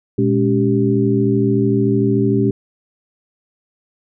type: tone cluster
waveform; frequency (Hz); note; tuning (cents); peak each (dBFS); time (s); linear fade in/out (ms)
sine; 119.2 / 209.3 / 282.7 / 389.7; A#2 / G#3 / C#4 / G4; +39 / +14 / +34 / -10; -18; 0.18-2.51; 5
effects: none